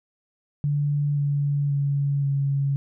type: tone with pitch steps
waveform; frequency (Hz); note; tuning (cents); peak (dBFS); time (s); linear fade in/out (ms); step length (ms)
sine; 145.2 / 143.2 / 141.23 / 139.29; D3 / D3 / C#3 / C#3; -19 / -43 / +33 / +9; -20; 0.64-2.76; 0; 530
effects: none